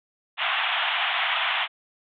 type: band-pass noise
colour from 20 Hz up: white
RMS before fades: -25 dBFS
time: 0.37-1.68 s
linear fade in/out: 50 ms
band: 660 to 3500 Hz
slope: 96 dB/octave
effects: none